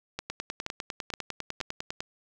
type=two click trains; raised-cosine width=0.2 ms; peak=-16 / -15 dBFS; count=18 / 4; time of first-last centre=0.3-2.005 / 0.19-1.612 s; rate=9.97 / 2.11 Hz; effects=none